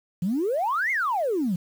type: exponential two-way sweep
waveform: sine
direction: up then down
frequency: 164.8 to 2200 to 164.8 Hz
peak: -21 dBFS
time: 0.22-1.56 s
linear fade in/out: 5 ms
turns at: 0.91 s
effects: tanh soft clip ceiling -18 dBFS + 8-bit